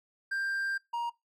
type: tone pair in turn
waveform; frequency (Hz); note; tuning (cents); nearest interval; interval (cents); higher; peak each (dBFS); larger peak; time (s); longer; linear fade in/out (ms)
triangle; 1586 / 943; G6 / A#5; +20 / +20; major sixth; 900; first; -28; neither; 0.31-0.78 / 0.93-1.1; first; 10
effects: noise-tail reverb RT60 0.2 s tail -22 dB re dry